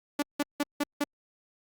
sawtooth tone bursts, 290.1 Hz, D4, 21 cents flat, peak -21 dBFS, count 5, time 0.19-1.04 s, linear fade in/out 5 ms, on 34 ms, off 170 ms, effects Opus 48 kbps

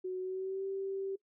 sine tone with pitch glide, 370 to 388.6 Hz, F#4 to G4, 0 to -15 cents, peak -34 dBFS, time 0.04-1.16 s, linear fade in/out 10 ms, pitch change +85 cents, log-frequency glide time 0.2-0.65 s, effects noise-tail reverb RT60 0.1 s tail -20 dB re dry

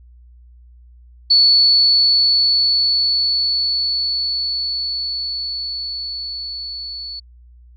sine tone with level ramp, 4435 Hz, C#8, in tune, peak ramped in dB -8 to -27 dBFS, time 1.3-7.2 s, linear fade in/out 10 ms, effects added 60 Hz sine -42 dBFS peak until 7.76 s

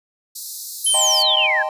white high-pass noise, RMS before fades -30 dBFS, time 0.35-1.23 s, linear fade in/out 10 ms, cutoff 3900 Hz, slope 96 dB/octave
sine exponential sweep, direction down, 11360 to 1600 Hz, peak -16 dBFS, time 0.84-1.63 s, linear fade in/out 10 ms
sine tone, 3100 Hz, G7, 20 cents flat, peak -18 dBFS, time 0.86-1.47 s, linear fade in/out 10 ms
triangle chord, A half-diminished seventh, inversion second, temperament equal with one note detuned, 622.3 / 784 / 880 / 1032.1 Hz, Eb5 / G5 / A5 / C6, 0 / 0 / 0 / -24 cents, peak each -23 / -23 / -27 / -27 dBFS, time 0.94-1.69 s, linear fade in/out 2 ms
effects resampled to 32000 Hz

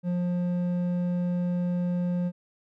sine tone with hard clipping, 177.1 Hz, F3, 24 cents sharp, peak -26 dBFS, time 0.03-2.32 s, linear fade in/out 50 ms, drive 6 dB, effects none

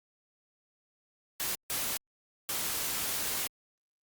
white noise bursts at uneven times, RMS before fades -33 dBFS, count 3, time 1.4-1.55 / 1.7-1.97 / 2.49-3.47 s, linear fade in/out 0 ms, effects Opus 48 kbps

